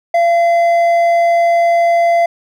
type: tone with hard clipping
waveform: sine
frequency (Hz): 683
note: F5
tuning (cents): -39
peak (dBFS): -10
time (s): 0.14-2.26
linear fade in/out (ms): 5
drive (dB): 5
effects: none